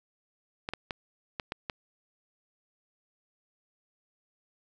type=clicks; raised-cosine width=0.3 ms; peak=-17 dBFS; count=6; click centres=0.689 / 0.736 / 0.908 / 1.398 / 1.521 / 1.698 s; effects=none